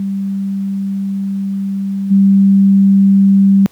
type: tone with level steps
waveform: sine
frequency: 196 Hz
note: G3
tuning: in tune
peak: -15 / -5 dBFS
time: 0-3.66 s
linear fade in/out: 0 ms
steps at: 2.1 s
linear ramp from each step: 20 ms
effects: pink hiss -48 dBFS RMS until 3.71 s + high-pass 100 Hz 12 dB/octave